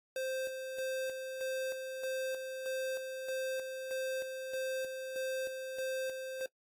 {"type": "tone with tremolo", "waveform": "square", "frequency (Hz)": 523.3, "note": "C5", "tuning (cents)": 0, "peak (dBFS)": -35, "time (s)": [0.16, 6.46], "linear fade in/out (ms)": 2, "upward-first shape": "square", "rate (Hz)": 1.6, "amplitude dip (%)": 45, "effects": ["noise-tail reverb RT60 0.1 s tail -23 dB re dry", "AAC 64 kbps"]}